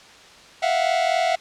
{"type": "tone cluster", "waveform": "45% pulse", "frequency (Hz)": [657, 701, 741], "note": ["E5", "F5", "F#5"], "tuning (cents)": [-6, 6, 2], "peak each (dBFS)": -23, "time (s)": [0.62, 1.36], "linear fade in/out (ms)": 10, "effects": ["white hiss -46 dBFS RMS until 1.4 s", "low-pass 5000 Hz 12 dB/octave"]}